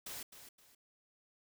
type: noise with echo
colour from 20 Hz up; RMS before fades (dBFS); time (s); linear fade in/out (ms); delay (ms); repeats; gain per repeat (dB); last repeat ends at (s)
white; -45; 0.06-0.23; 5; 260; 2; -10; 0.75
effects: none